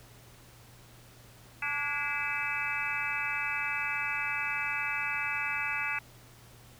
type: harmonic tone with a mistuned harmonic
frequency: 289.4 Hz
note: D4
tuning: 25 cents flat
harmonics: 3 / 4 / 5 / 6 / 7 / 8 / 9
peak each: -41 / -41 / -37 / -40 / -37 / -36 / -35 dBFS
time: 1.62-5.99 s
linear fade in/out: 5 ms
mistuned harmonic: 6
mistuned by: -80 cents
effects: added 119 Hz sine -56 dBFS peak until 6.79 s + pink hiss -56 dBFS RMS until 6.79 s